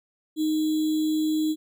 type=tone with sample-and-hold; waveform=sine; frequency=310.6 Hz; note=D#4; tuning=3 cents flat; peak=-21 dBFS; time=0.36-1.56 s; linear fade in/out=50 ms; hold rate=3675 Hz; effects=none